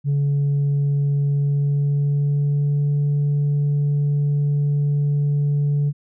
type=tone with pitch glide; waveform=sine; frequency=142.2 to 144.69 Hz; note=C#3 to D3; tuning=+45 to -25 cents; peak=-14 dBFS; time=0.04-5.93 s; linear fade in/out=50 ms; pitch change=+30 cents; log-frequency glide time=1.3-2.95 s; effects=tanh soft clip ceiling -15 dBFS